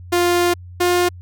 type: tone pair in turn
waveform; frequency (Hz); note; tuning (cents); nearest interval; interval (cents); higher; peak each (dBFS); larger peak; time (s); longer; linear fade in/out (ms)
sawtooth; 350.8 / 354.9; F4 / F4; +8 / +28; unison; 20; second; -10; neither; 0.12-0.54 / 0.8-1.09; first; 10
effects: added 89 Hz sine -34 dBFS peak until 1.21 s